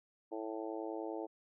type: harmonic tone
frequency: 110 Hz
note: A2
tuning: in tune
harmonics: 3 / 4 / 5 / 6 / 7 / 8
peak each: -42 / -44 / -46 / -48 / -49 / -50 dBFS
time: 0.31-1.27 s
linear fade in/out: 20 ms
effects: none